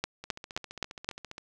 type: two click trains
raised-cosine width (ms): 0.2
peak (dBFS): -24 / -12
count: 18 / 5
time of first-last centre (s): 0.24-1.381 / 0.04-1.09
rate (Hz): 14.9 / 3.81
effects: none